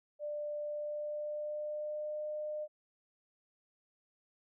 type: tone with pitch glide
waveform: sine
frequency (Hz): 593 to 605.1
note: D5 to D#5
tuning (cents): +17 to -48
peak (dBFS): -36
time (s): 0.19-2.68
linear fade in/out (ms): 50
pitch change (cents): +35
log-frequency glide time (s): 0.59-2.25
effects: none